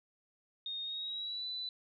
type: tone with pitch glide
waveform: sine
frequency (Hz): 3699 to 3987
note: A#7 to B7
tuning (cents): -14 to +16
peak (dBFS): -37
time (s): 0.66-1.69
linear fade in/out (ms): 2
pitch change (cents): +130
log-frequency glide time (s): 0.83-1.46
effects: none